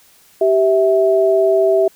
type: tone pair together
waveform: sine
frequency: 388.4 / 653.2 Hz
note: G4 / E5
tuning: -16 / -16 cents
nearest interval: major sixth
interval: 900 cents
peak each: -13 dBFS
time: 0.41-1.88 s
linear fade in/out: 5 ms
effects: white hiss -50 dBFS RMS until 1.95 s